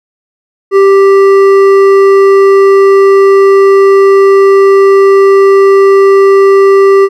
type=tone with hard clipping; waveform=sine; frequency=392 Hz; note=G4; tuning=in tune; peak=-3 dBFS; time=0.71-7.09 s; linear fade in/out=50 ms; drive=9 dB; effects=none